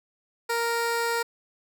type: tone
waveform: 15% pulse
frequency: 466.2 Hz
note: A#4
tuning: in tune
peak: -18 dBFS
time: 0.49-1.23 s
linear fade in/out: 10 ms
effects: none